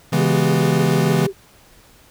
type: chord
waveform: square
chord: C# minor seventh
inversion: none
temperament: equal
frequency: 138.59 / 164.81 / 207.7 / 246.9 Hz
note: C#3 / E3 / G#3 / B3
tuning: 0 / 0 / 0 / 0 cents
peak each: -21 / -19 / -24 / -25 dBFS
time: 0.12-1.27 s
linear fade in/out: 10 ms
type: tone with vibrato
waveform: sine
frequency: 392 Hz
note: G4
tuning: in tune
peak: -21 dBFS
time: 0.15-1.33 s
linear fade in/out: 50 ms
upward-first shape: triangle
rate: 17 Hz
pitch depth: 69 cents each way
effects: pink hiss -50 dBFS RMS until 2.1 s